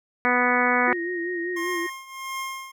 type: harmonic tone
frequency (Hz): 246.9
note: B3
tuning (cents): 0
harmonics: 1 / 2 / 3 / 4 / 5 / 6 / 7 / 8 / 9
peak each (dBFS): -27 / -27 / -27 / -27 / -27 / -27 / -27 / -27 / -27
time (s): 0.25-0.93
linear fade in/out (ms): 0
type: tone with vibrato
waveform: sine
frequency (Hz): 349.2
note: F4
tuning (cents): 0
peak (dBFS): -27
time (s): 0.87-1.87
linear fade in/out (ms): 10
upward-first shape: sine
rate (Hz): 5.1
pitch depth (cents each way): 62
type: tone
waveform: sine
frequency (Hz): 1865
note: A#6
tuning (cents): 0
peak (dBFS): -30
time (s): 0.87-1.9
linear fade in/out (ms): 10
type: tone with tremolo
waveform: 25% pulse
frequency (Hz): 1066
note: C6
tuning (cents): +32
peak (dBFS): -24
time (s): 1.56-2.72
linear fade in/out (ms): 10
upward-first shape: triangle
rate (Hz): 1.5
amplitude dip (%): 85
effects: none